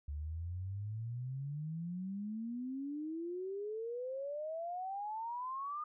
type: exponential sweep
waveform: sine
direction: up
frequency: 71 to 1229 Hz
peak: -38 dBFS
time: 0.08-5.84 s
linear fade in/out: 5 ms
effects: none